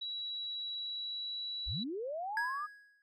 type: tone with pitch glide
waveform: sine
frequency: 3904 to 3927 Hz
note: B7 to B7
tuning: -21 to -11 cents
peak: -37 dBFS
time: 0.01-1.84 s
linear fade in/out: 10 ms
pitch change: +10 cents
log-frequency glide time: 0.62-1.65 s
type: linear sweep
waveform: sine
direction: up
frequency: 33.21 to 1251 Hz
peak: -36 dBFS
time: 1.66-2.67 s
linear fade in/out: 20 ms
type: tone with exponential decay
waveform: triangle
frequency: 1661.2 Hz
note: G#6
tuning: in tune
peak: -28 dBFS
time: 2.37-3.02 s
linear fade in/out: 1 ms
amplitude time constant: 140 ms
effects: none